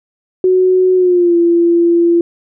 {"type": "tone with pitch glide", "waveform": "sine", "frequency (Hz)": [370, 341.3], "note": ["F#4", "F4"], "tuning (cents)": [0, -40], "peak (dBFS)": -7, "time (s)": [0.44, 2.21], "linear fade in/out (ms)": 2, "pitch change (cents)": -140, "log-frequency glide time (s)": [0.95, 1.36], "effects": []}